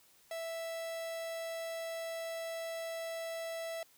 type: tone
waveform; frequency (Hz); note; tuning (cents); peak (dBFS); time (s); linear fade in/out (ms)
45% pulse; 659.3; E5; 0; -38; 0.31-3.83; 2
effects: white hiss -65 dBFS RMS until 3.97 s